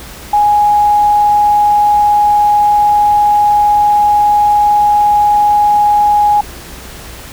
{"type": "tone", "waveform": "sine", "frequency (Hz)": 830.6, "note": "G#5", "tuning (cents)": 0, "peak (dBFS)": -6, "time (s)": [0.33, 6.41], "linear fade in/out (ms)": 5, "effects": ["added 60 Hz sine -35 dBFS peak until 7.32 s", "pink hiss -31 dBFS RMS until 7.32 s"]}